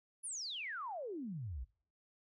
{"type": "exponential sweep", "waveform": "sine", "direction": "down", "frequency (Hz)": [10640, 53.8], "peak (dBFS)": -40, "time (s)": [0.23, 1.65], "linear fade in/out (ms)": 20, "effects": ["noise-tail reverb RT60 0.5 s tail -23 dB re dry"]}